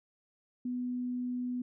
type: tone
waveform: sine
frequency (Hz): 247.9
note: B3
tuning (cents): +7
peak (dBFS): -32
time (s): 0.65-1.62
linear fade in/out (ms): 5
effects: none